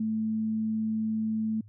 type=tone; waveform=sine; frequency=219.3 Hz; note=A3; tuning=6 cents flat; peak=-26 dBFS; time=0-1.61 s; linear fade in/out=5 ms; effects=added 105 Hz sine -48 dBFS peak until 1.68 s